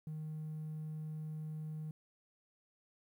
triangle tone, 155.1 Hz, D#3, 5 cents flat, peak -37 dBFS, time 0.07-1.91 s, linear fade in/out 2 ms, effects tanh soft clip ceiling -36 dBFS + 12-bit

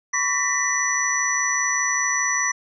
sine tone cluster, 1015 / 1128 / 1828 / 1973 / 5920 Hz, B5 / C#6 / A#6 / B6 / F#8, +47 / +30 / -34 / -2 / 0 cents, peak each -32 / -28 / -28 / -24 / -23 dBFS, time 0.13-2.52 s, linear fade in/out 10 ms, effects none

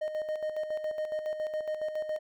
triangle tone with tremolo, 617 Hz, D#5, 15 cents flat, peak -27 dBFS, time 0.01-2.19 s, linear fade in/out 10 ms, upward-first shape square, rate 7.2 Hz, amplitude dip 55%, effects none

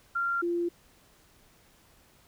sine tone pair in turn, 1384 / 345.1 Hz, F6 / F4, -16 / -21 cents, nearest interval 2 octaves, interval 2405 cents, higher first, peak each -26 dBFS, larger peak neither, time 0.15-0.42 / 0.42-0.69 s, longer neither, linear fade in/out 10 ms, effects pink hiss -61 dBFS RMS until 2.27 s

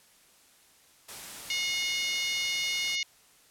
white noise, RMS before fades -42 dBFS, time 1.08-2.96 s, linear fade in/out 10 ms
harmonic tone, 722 Hz, F#5, 43 cents flat, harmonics 3 / 4 / 5 / 6 / 7 / 8 / 9, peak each -32 / -34 / -36 / -38 / -39 / -40 / -41 dBFS, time 1.5-3.03 s, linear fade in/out 2 ms
effects white hiss -60 dBFS RMS until 3.5 s + low-pass 12000 Hz 12 dB/octave

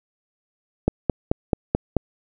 click train, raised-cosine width 2 ms, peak -4 dBFS, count 6, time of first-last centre 0.88-1.967 s, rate 4.6 Hz, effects none

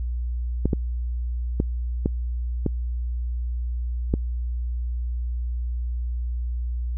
clicks, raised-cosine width 3 ms, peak -8 dBFS, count 6, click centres 0.656 / 0.732 / 1.601 / 2.059 / 2.663 / 4.139 s, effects added 60 Hz sine -24 dBFS peak until 6.97 s

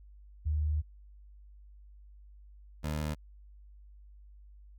sine / 20% pulse tone pair in turn, 75.6 / 76.04 Hz, D#2 / D#2, -49 / -39 cents, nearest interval unison, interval 10 cents, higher second, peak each -27 dBFS, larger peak neither, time 0.45-0.82 / 2.83-3.15 s, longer first, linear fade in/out 20 ms, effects added 50 Hz sine -51 dBFS peak until 4.78 s

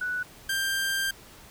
sine / sawtooth tone pair in turn, 1480 / 1583.6 Hz, F#6 / G6, 0 / +17 cents, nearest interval minor second, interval 117 cents, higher second, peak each -27 / -22 dBFS, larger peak second, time 0.01-0.23 / 0.49-1.11 s, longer second, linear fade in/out 5 ms, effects pink hiss -50 dBFS RMS until 1.5 s

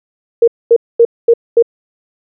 sine tone bursts, 466.2 Hz, A#4, in tune, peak -3 dBFS, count 5, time 0.42-1.625 s, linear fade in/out 5 ms, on 57 ms, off 230 ms, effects none

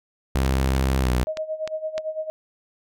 sawtooth tone with pitch glide, 66.2 to 62.12 Hz, C2 to B1, +21 to +11 cents, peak -15 dBFS, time 0.35-1.24 s, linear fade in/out 0 ms, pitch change -110 cents, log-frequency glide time 1.01-1.08 s
click train, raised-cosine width 0.2 ms, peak -14 dBFS, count 6, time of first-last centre 0.46-1.98 s, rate 3.29 Hz
sine tone with tremolo, 627 Hz, D#5, 13 cents sharp, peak -23 dBFS, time 1.27-2.3 s, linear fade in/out 0 ms, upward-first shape sine, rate 8.9 Hz, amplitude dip 80%
effects none

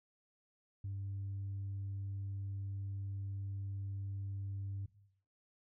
sine tone, 98.5 Hz, G2, 9 cents sharp, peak -37 dBFS, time 0.84-4.86 s, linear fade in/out 5 ms, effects noise-tail reverb RT60 0.7 s tail -18 dB re dry + tanh soft clip ceiling -36 dBFS

